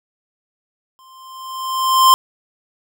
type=tone with exponential growth; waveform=square; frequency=1046.5 Hz; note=C6; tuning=in tune; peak=-6 dBFS; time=0.99-2.14 s; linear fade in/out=0 ms; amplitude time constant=250 ms; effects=none